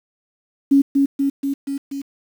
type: tone with echo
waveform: sine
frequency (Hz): 277.2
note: C#4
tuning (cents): 0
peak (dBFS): -9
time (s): 0.71-0.82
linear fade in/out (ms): 10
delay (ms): 240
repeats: 5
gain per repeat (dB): -3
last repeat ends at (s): 2.02
effects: 7-bit